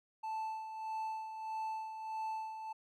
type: tone with tremolo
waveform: triangle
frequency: 879 Hz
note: A5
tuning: 2 cents flat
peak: -34 dBFS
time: 0.23-2.73 s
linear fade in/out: 10 ms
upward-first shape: sine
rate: 1.6 Hz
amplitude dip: 55%
effects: none